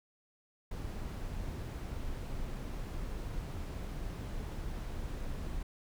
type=noise; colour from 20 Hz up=brown; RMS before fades=-39 dBFS; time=0.71-5.63 s; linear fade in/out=5 ms; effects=none